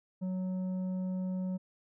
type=tone with tanh clipping; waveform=sine; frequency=185.2 Hz; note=F#3; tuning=2 cents sharp; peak=-33 dBFS; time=0.21-1.58 s; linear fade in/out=20 ms; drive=7 dB; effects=none